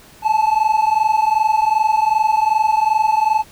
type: tone pair together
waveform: triangle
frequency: 857.4 / 880 Hz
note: A5 / A5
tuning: -45 / 0 cents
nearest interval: unison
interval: 45 cents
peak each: -14 dBFS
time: 0.22-3.44 s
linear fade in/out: 50 ms
effects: pink hiss -45 dBFS RMS until 3.51 s